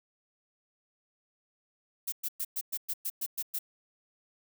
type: noise bursts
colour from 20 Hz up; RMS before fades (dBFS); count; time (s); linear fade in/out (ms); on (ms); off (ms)
violet; -33; 10; 2.07-3.59; 10; 53; 110
effects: none